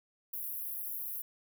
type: high-pass noise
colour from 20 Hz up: pink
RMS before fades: -39 dBFS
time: 0.33-1.22 s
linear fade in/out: 5 ms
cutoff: 11000 Hz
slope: 96 dB/octave
effects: none